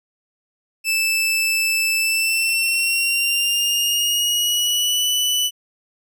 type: tone with pitch glide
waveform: sawtooth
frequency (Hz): 2637 to 2977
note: E7 to F#7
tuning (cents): 0 to +10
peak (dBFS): -14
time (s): 0.84-5.51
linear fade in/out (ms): 50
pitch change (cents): +210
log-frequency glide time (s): 1.98-5.08
effects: none